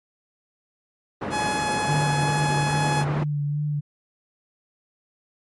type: band-pass noise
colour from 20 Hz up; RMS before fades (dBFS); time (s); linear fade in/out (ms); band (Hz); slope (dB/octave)
pink; -29; 1.21-3.24; 10; 140 to 1300; 12
type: tone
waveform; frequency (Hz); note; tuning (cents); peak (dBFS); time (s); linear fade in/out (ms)
sawtooth; 845; G#5; +30; -20; 1.3-3.05; 50
type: tone with vibrato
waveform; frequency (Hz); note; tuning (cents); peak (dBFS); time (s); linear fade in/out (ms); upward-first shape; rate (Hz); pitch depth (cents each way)
sine; 146.83; D3; 0; -22; 1.87-3.81; 20; sine; 2.4; 26
effects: MP3 48 kbps